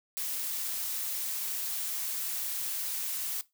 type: noise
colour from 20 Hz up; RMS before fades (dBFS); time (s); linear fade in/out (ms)
blue; -34; 0.17-3.41; 0
effects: noise-tail reverb RT60 0.2 s tail -18 dB re dry